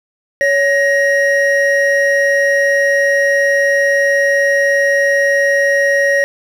triangle tone pair together, 559.8 / 1883 Hz, C#5 / A#6, +17 / +17 cents, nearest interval octave + major sixth, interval 2100 cents, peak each -11 dBFS, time 0.41-6.24 s, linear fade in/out 0 ms, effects none

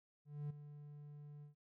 triangle tone with ADSR envelope, 146.83 Hz, D3, in tune, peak -37 dBFS, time 0.25-1.55 s, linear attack 250 ms, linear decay 11 ms, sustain -12 dB, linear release 120 ms, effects noise-tail reverb RT60 0.1 s tail -25 dB re dry

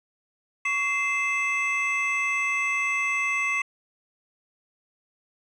triangle tone cluster, 1123 / 2080 / 2619 Hz, C#6 / C7 / E7, +22 / -11 / -12 cents, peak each -29 / -24 / -26 dBFS, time 0.65-3.62 s, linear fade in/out 5 ms, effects resampled to 22050 Hz

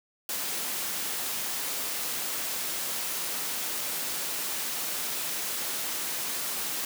white high-pass noise, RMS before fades -32 dBFS, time 0.29-6.85 s, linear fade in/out 2 ms, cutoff 170 Hz, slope 12 dB/octave, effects none

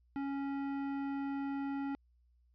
sine tone with hard clipping, 277.2 Hz, C#4, in tune, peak -37 dBFS, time 0.16-1.95 s, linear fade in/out 0 ms, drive 13 dB, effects added 60 Hz sine -66 dBFS peak until 2.54 s + resampled to 11025 Hz

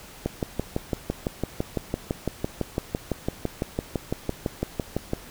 click train, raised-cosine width 2 ms, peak -11 dBFS, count 30, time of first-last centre 0.26-5.134 s, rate 5.95 Hz, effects pink hiss -45 dBFS RMS until 5.3 s

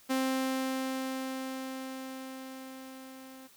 sawtooth tone with level ramp, 262.9 Hz, C4, 8 cents sharp, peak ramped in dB -23 to -44 dBFS, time 0.09-3.48 s, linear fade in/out 20 ms, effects white hiss -59 dBFS RMS until 3.56 s

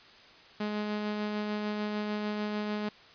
sawtooth tone with tremolo, 210 Hz, G#3, 19 cents sharp, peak -26 dBFS, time 0.6-2.89 s, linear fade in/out 5 ms, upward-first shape sine, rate 6.7 Hz, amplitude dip 25%, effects white hiss -54 dBFS RMS until 3.14 s + resampled to 11025 Hz

